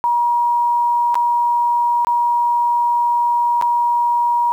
sine tone with dropouts, 954 Hz, A#5, 40 cents sharp, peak -13 dBFS, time 0.04-4.52 s, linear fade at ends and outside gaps 0 ms, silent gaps 1.144-1.154 / 2.048-2.07 / 3.613-3.623 s, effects 8-bit

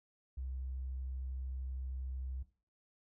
triangle tone with vibrato, 64.9 Hz, C2, 13 cents flat, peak -34 dBFS, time 0.37-2.43 s, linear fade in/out 10 ms, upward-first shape triangle, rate 13 Hz, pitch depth 10 cents each way, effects noise-tail reverb RT60 0.4 s tail -20 dB re dry + tanh soft clip ceiling -36 dBFS

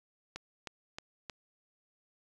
click train, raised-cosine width 0.2 ms, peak -23 dBFS, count 4, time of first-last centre 0.36-1.297 s, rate 3.2 Hz, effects resampled to 24000 Hz

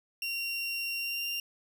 30% pulse tone with pitch glide, 2756 to 2783 Hz, F7 to F7, -24 to -7 cents, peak -29 dBFS, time 0.22-1.4 s, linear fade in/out 2 ms, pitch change +17 cents, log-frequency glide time 0.97-1.27 s, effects none

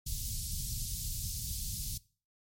pink band-stop noise, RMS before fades -37 dBFS, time 0.06-1.98 s, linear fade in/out 10 ms, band 140 to 4500 Hz, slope 24 dB/octave, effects noise-tail reverb RT60 0.4 s tail -21 dB re dry + MP3 64 kbps

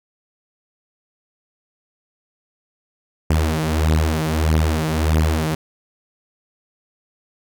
sawtooth beating tone pair, 77.78 / 79.38 Hz, D#2 / D#2, 0 / +35 cents, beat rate 1.6 Hz, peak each -15 dBFS, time 3.3-5.55 s, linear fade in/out 5 ms, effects none

